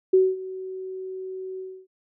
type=tone with ADSR envelope; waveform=sine; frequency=375.9 Hz; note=F#4; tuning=27 cents sharp; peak=-12 dBFS; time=0.13-1.87 s; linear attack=9 ms; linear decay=220 ms; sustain=-19 dB; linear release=280 ms; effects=none